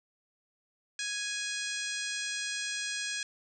harmonic tone with a mistuned harmonic, 830.6 Hz, G#5, in tune, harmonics 2 / 3 / 4 / 5 / 6 / 7 / 8 / 9 / 10, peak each -38 / -40 / -41 / -42 / -43 / -43 / -44 / -45 / -45 dBFS, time 0.99-3.23 s, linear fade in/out 2 ms, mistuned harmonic 10, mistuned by +20 cents, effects none

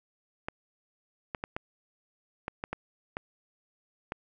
clicks, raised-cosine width 0.5 ms, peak -18 dBFS, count 9, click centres 0.485 / 1.348 / 1.439 / 1.565 / 2.481 / 2.639 / 2.73 / 3.169 / 4.121 s, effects none

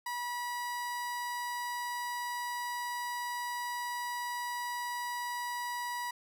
30% pulse tone, 971 Hz, B5, 30 cents flat, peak -32 dBFS, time 0.06-6.11 s, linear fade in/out 5 ms, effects none

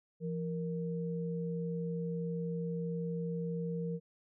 sine tone pair together, 169.26 / 466.2 Hz, E3 / A#4, +46 / 0 cents, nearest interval octave + tritone, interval 1754 cents, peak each -35 / -39 dBFS, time 0.2-4 s, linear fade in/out 50 ms, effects none

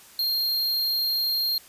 square tone, 4212 Hz, C8, 11 cents sharp, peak -23 dBFS, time 0.19-1.58 s, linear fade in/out 2 ms, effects white hiss -50 dBFS RMS until 1.68 s + resampled to 32000 Hz

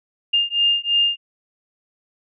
sine beating tone pair, 2811 / 2814 Hz, F7 / F7, +11 / +12 cents, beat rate 3 Hz, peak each -19 / -19 dBFS, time 0.33-1.17 s, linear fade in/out 10 ms, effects none

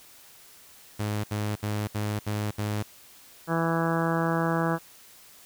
sawtooth tone bursts, 105 Hz, G#2, 19 cents sharp, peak -23 dBFS, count 6, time 0.99-2.83 s, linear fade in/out 10 ms, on 250 ms, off 68 ms
harmonic tone, 165.3 Hz, E3, 5 cents sharp, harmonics 1 / 2 / 3 / 4 / 5 / 6 / 7 / 8 / 9 / 10, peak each -27 / -30 / -32 / -33 / -34 / -35 / -35 / -36 / -37 / -37 dBFS, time 3.47-4.79 s, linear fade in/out 50 ms
effects white hiss -52 dBFS RMS until 5.45 s

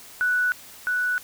sine tone with echo, 1480 Hz, F#6, in tune, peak -19 dBFS, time 0.21-0.52 s, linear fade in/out 0 ms, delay 660 ms, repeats 1, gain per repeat -2 dB, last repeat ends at 1.18 s, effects white hiss -45 dBFS RMS until 1.23 s

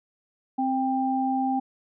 sine tone pair together, 261.9 / 792 Hz, C4 / G5, +2 / +18 cents, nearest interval octave + perfect fifth, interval 1916 cents, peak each -25 / -25 dBFS, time 0.58-1.6 s, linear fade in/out 10 ms, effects none

